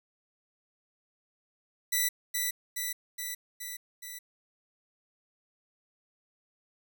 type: tone with echo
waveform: 5% pulse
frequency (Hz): 1975.5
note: B6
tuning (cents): 0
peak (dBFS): -15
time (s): 1.92-2.09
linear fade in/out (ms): 10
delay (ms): 420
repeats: 5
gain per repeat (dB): -3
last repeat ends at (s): 4.19
effects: none